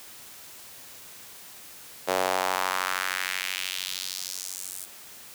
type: tone with high-pass filter sweep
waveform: sawtooth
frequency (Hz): 93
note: F#2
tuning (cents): +9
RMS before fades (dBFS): -30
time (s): 2.07-4.86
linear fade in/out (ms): 20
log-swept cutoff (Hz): 540 to 9600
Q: 1.8
effects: white hiss -46 dBFS RMS until 5.34 s + high-pass 60 Hz 12 dB/octave